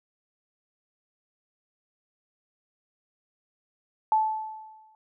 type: tone with exponential decay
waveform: sine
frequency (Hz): 871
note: A5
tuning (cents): -18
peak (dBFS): -17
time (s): 4.12-4.95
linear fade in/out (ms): 1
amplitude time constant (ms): 180
effects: none